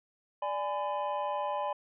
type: chord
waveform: triangle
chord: G# diminished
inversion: second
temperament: equal with one note detuned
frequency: 587.3 / 830.6 / 1009.7 Hz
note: D5 / G#5 / B5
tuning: 0 / 0 / +38 cents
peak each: -33 dBFS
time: 0.42-1.73 s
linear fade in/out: 5 ms
effects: resampled to 8000 Hz